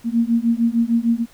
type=beating tone pair; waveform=sine; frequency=229 / 235.6 Hz; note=A#3 / A#3; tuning=-31 / +19 cents; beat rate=6.6 Hz; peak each=-18 dBFS; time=0.04-1.26 s; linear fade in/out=50 ms; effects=pink hiss -50 dBFS RMS until 1.33 s